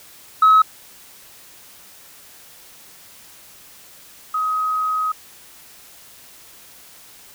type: tone pair in turn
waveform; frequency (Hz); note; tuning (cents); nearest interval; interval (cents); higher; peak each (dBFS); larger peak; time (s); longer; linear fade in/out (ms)
sine; 1283 / 1263.1; E6 / D#6; -47 / +26; unison; 27; first; -7 / -18; first; 0.42-0.62 / 4.34-5.12; second; 5
effects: tanh soft clip ceiling -6 dBFS + white hiss -45 dBFS RMS until 7.34 s